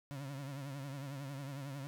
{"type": "tone with vibrato", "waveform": "35% pulse", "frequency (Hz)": 138.59, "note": "C#3", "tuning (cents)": 0, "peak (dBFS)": -40, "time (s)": [0.11, 1.87], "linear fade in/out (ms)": 0, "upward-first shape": "triangle", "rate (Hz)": 11, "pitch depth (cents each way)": 100, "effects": []}